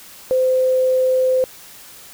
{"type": "tone", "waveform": "sine", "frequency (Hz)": 515, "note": "C5", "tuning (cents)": -28, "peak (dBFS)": -13, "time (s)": [0.31, 1.44], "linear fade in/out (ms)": 0, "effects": ["white hiss -41 dBFS RMS until 2.13 s"]}